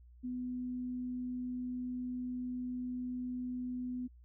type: tone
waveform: sine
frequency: 249.6 Hz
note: B3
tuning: 19 cents sharp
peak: -36 dBFS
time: 0.23-4.08 s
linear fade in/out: 20 ms
effects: added 60 Hz sine -55 dBFS peak until 4.24 s